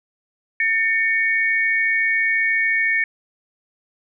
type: tone pair together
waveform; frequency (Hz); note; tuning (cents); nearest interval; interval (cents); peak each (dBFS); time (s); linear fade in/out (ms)
sine; 1800 / 2233; A6 / C#7; +39 / +12; major third; 373; -19; 0.6-3.04; 2
effects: none